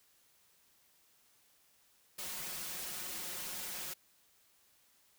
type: noise with comb filter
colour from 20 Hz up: white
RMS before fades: -42 dBFS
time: 2.18-3.94 s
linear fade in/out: 10 ms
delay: 5.5 ms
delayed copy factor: +0.75
effects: white hiss -69 dBFS RMS until 5.18 s